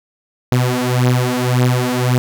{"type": "beating tone pair", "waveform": "sawtooth", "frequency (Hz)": [124, 125.8], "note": ["B2", "B2"], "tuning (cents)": [7, 32], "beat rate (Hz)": 1.8, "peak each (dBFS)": -12, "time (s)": [0.52, 2.18], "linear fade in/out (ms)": 0, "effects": []}